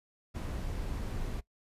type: noise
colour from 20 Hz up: brown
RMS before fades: -36 dBFS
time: 0.34-1.41 s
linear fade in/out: 20 ms
effects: noise-tail reverb RT60 0.1 s tail -20 dB re dry + resampled to 32000 Hz